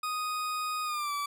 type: tone with pitch glide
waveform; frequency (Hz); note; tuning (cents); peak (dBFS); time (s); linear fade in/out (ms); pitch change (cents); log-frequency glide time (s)
40% pulse; 1244.5 to 1154.5; D#6 to D6; 0 to -30; -30; 0.03-1.26; 5; -130; 0.84-1.13
effects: none